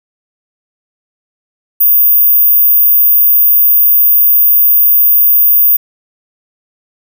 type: tone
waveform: sine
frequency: 14917 Hz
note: A#9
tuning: in tune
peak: -4 dBFS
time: 1.8-5.77 s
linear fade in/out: 10 ms
effects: none